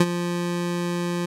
25% pulse tone with ADSR envelope, 174.4 Hz, F3, 2 cents flat, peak -8 dBFS, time 0-1.26 s, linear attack 6 ms, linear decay 42 ms, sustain -12 dB, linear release 9 ms, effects low-pass 11000 Hz 12 dB/octave

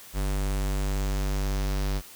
square tone with low-pass filter sweep, 49 Hz, G1, in tune, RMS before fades -27 dBFS, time 0.13-2.02 s, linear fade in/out 50 ms, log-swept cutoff 10000 to 5200 Hz, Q 2.1, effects white hiss -47 dBFS RMS until 2.15 s

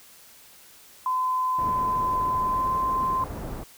sine tone with pitch glide, 1021 to 1038.8 Hz, C6 to C6, -43 to -13 cents, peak -22 dBFS, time 1.06-3.24 s, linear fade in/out 2 ms, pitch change +30 cents, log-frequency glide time 2.4-2.77 s
pink low-pass noise, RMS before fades -35 dBFS, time 1.58-3.64 s, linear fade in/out 10 ms, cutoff 920 Hz, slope 12 dB/octave
effects white hiss -51 dBFS RMS until 3.77 s

